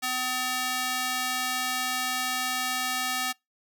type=tone with high-pass filter; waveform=square; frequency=253.9 Hz; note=B3; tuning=48 cents sharp; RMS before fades=-29 dBFS; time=0.02-3.33 s; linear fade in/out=20 ms; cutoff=1100 Hz; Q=0.58; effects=noise-tail reverb RT60 0.2 s tail -26 dB re dry